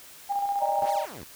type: tone with tremolo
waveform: sine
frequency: 804 Hz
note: G5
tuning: 44 cents sharp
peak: -23 dBFS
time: 0.29-1 s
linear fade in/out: 20 ms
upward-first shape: square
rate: 15 Hz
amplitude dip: 40%
type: chord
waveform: sine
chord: Eb major seventh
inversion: third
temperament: equal with one note detuned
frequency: 582.3 / 622.3 / 784 / 932.3 Hz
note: D5 / Eb5 / G5 / Bb5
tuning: -15 / 0 / 0 / 0 cents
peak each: -32 / -31 / -33 / -33 dBFS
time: 0.6-1.06 s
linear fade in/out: 20 ms
type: exponential two-way sweep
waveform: 10% pulse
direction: up then down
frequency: 60 to 2294 to 60 Hz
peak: -32 dBFS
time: 0.81-1.24 s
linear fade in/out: 10 ms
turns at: 0.91 s
effects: white hiss -48 dBFS RMS until 1.35 s